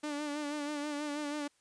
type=tone with vibrato; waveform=sawtooth; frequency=294.4 Hz; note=D4; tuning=4 cents sharp; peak=-31 dBFS; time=0.03-1.48 s; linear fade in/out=10 ms; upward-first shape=sine; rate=6.2 Hz; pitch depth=44 cents each way; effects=white hiss -71 dBFS RMS until 1.6 s + resampled to 22050 Hz